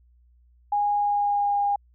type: tone with pitch glide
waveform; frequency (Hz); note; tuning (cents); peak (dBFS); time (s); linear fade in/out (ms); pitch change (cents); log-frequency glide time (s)
sine; 822 to 811.2; G#5 to G#5; -18 to -41; -20; 0.72-1.76; 5; -23; 0.96-1.6
effects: added 60 Hz sine -55 dBFS peak until 1.94 s